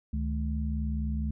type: tone cluster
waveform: sine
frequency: 71.4 / 155.8 / 215.3 Hz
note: D2 / D#3 / A3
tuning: -48 / +3 / -37 cents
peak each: -29 / -38 / -34 dBFS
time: 0.13-1.31 s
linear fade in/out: 5 ms
effects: none